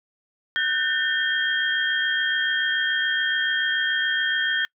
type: tone cluster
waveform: sine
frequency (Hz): 1497 / 1564 / 1805 / 3222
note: F#6 / G6 / A6 / G7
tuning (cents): +20 / -4 / +44 / +47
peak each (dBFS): -27 / -29 / -24 / -26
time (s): 0.56-4.65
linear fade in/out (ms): 0
effects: noise-tail reverb RT60 0.1 s tail -26 dB re dry